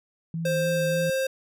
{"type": "tone with vibrato", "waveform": "sine", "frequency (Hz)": 162.5, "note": "E3", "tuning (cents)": -24, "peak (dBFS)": -27, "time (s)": [0.34, 1.1], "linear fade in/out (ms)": 2, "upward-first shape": "sine", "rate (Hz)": 3.4, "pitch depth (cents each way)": 33}
{"type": "tone with pitch glide", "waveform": "square", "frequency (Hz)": [526, 529.7], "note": ["C5", "C5"], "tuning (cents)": [9, 21], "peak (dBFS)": -24, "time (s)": [0.45, 1.27], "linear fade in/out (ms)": 5, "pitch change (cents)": 12, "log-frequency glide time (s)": [0.99, 1.11]}
{"effects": []}